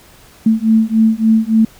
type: beating tone pair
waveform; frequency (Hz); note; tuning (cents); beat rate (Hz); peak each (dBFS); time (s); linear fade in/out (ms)
sine; 220 / 223.5; A3 / A3; 0 / +27; 3.5; -12 / -12; 0.46-1.65; 5
effects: pink hiss -44 dBFS RMS until 1.79 s